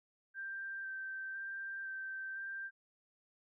sine tone with vibrato, 1568 Hz, G6, in tune, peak -40 dBFS, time 0.34-2.71 s, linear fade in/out 50 ms, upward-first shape square, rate 0.99 Hz, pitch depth 12 cents each way, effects none

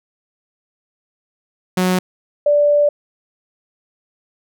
sawtooth / sine tone pair in turn, 183.5 / 585.1 Hz, F#3 / D5, -14 / -7 cents, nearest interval octave + minor sixth, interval 2007 cents, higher second, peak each -10 dBFS, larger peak neither, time 1.77-1.99 / 2.46-2.89 s, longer second, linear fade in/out 5 ms, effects none

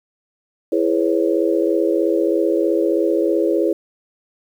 sine chord, C# minor seventh, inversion first, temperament just, 332.6 / 415.8 / 498.9 / 554.4 Hz, E4 / G#4 / B4 / C#5, +16 / +2 / +17 / 0 cents, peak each -18 / -20 / -22 / -22 dBFS, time 0.72-3.73 s, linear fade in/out 5 ms, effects 8-bit

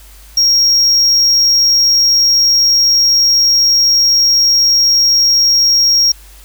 triangle tone, 5588 Hz, F8, in tune, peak -6 dBFS, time 0.37-6.12 s, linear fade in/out 5 ms, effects added 50 Hz sine -37 dBFS peak until 6.44 s + white hiss -42 dBFS RMS until 6.44 s

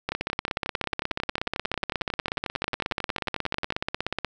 two click trains, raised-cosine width 0.3 ms, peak -10 / -12 dBFS, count 70 / 41, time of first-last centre 0.09-4.247 / 0.12-3.724 s, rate 16.6 / 11.1 Hz, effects none

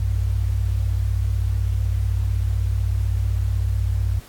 sine tone pair together, 61.1 / 96.99 Hz, B1 / G2, -18 / -18 cents, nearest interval minor sixth, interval 800 cents, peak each -21 dBFS, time 0-4.2 s, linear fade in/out 5 ms, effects pink hiss -46 dBFS RMS until 4.28 s + AAC 64 kbps

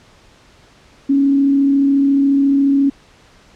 sine tone with frequency modulation, 277.2 Hz, C#4, in tune, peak -10 dBFS, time 1.09-2.9 s, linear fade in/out 10 ms, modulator 34.2 Hz, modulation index 0.21, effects pink hiss -48 dBFS RMS until 3.55 s + low-pass 6000 Hz 12 dB/octave

